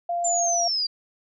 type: tone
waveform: sine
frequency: 693 Hz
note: F5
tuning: 14 cents flat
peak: -23 dBFS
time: 0.09-0.68 s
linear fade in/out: 5 ms
type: linear sweep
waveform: sine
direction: down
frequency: 7300 to 4699 Hz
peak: -22 dBFS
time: 0.24-0.87 s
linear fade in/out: 10 ms
effects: none